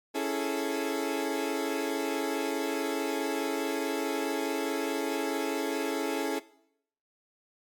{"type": "chord", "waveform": "30% pulse", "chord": "A major seventh", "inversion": "first", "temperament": "equal", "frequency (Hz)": [277.2, 329.6, 415.3, 440], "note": ["C#4", "E4", "G#4", "A4"], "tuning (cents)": [0, 0, 0, 0], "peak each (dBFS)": [-31, -32, -32, -32], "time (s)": [0.14, 6.4], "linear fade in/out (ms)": 20, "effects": ["noise-tail reverb RT60 0.7 s tail -19 dB re dry", "MP3 96 kbps"]}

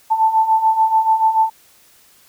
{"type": "beating tone pair", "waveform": "sine", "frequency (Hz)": [879, 885.9], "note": ["A5", "A5"], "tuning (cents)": [-2, 12], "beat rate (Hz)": 6.9, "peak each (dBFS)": [-18, -13], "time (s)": [0.1, 1.5], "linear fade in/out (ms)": 20, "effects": ["white hiss -51 dBFS RMS until 2.28 s"]}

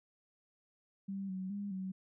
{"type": "tone with pitch steps", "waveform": "sine", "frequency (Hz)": [195.6, 187.6, 202.2, 188.7], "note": ["G3", "F#3", "G#3", "F#3"], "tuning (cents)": [-4, 24, -46, 34], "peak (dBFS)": -37, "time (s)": [1.08, 1.92], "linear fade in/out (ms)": 10, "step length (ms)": 210, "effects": []}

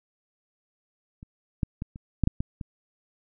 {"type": "clicks", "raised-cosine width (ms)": 5, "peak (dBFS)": [-30, -12, -19, -28, -9, -8, -15, -22], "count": 8, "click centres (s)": [1.229, 1.632, 1.821, 1.959, 2.237, 2.274, 2.405, 2.612], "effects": []}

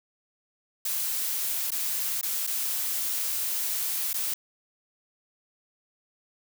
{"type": "noise with dropouts", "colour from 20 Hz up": "blue", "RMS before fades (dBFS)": -29, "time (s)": [0.85, 4.34], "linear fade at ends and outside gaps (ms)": 5, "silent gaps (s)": [[1.706, 1.717], [2.213, 2.229], [2.467, 2.473], [4.132, 4.14]], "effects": []}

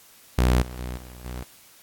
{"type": "tone with level steps", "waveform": "sawtooth", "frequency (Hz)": 61.74, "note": "B1", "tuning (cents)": 0, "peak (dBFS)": [-13, -31, -26, -37, -28], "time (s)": [0.38, 1.43], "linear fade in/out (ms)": 5, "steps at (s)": [0.61, 0.78, 0.96, 1.24], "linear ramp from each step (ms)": 20, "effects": ["white hiss -52 dBFS RMS until 1.82 s", "AAC 64 kbps"]}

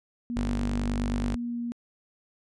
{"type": "tone with pitch glide", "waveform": "sine", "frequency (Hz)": [238.7, 237.3], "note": ["A#3", "A#3"], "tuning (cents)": [41, 31], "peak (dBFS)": -29, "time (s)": [0.3, 1.72], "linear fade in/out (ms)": 0, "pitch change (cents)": -10, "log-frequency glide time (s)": [1.46, 1.58]}
{"type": "tone", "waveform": "sawtooth", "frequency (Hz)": 49.36, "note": "G1", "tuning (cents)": 13, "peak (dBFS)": -24, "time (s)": [0.36, 1.36], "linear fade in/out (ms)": 10}
{"effects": ["resampled to 22050 Hz"]}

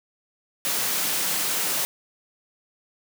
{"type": "high-pass noise", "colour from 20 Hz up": "white", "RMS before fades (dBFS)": -25, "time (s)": [0.65, 1.85], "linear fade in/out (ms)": 0, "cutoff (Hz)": 130, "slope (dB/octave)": 48, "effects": []}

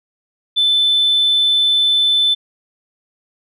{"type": "tone", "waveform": "sine", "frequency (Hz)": 3520, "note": "A7", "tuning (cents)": 0, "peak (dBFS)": -10, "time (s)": [0.56, 2.35], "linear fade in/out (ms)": 20, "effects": ["tanh soft clip ceiling -7 dBFS"]}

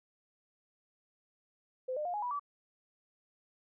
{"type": "tone with pitch steps", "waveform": "sine", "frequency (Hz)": [513, 603.1, 708.9, 833.4, 979.7, 1151.6], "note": ["C5", "D5", "F5", "G#5", "B5", "D6"], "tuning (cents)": [-34, 46, 26, 6, -14, -34], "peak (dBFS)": -33, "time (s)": [1.88, 2.396], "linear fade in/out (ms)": 10, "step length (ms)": 86, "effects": []}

